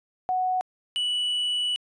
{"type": "tone pair in turn", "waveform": ["sine", "triangle"], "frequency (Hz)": [740, 2954], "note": ["F#5", "F#7"], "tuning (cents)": [0, -3], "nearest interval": "2 octaves", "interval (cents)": 2397, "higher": "second", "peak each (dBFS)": -22, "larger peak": "neither", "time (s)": [[0.29, 0.61], [0.96, 1.76]], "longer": "second", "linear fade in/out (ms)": 0, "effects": ["resampled to 22050 Hz"]}